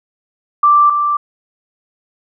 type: tone pair in turn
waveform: sine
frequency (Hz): 1174.7 / 1174.7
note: D6 / D6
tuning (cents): 0 / 0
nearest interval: unison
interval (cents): 0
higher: neither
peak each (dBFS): -6 / -12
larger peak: first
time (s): 0.63-0.9 / 0.9-1.17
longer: neither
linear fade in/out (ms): 5
effects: none